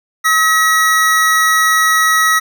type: tone pair together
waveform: square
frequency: 1281.4 / 1920 Hz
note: E6 / B6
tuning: -49 / -49 cents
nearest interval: perfect fifth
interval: 700 cents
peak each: -13 dBFS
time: 0.24-2.4 s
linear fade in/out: 20 ms
effects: none